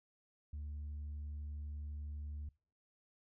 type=tone; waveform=sine; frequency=74 Hz; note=D2; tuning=14 cents sharp; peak=-39 dBFS; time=0.53-2.49 s; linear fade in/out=5 ms; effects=noise-tail reverb RT60 0.4 s tail -26 dB re dry + tanh soft clip ceiling -40 dBFS